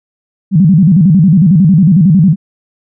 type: tone with vibrato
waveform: sine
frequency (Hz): 174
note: F3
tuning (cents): -6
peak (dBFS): -3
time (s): 0.51-2.36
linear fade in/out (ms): 50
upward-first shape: square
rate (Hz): 11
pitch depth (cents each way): 200
effects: none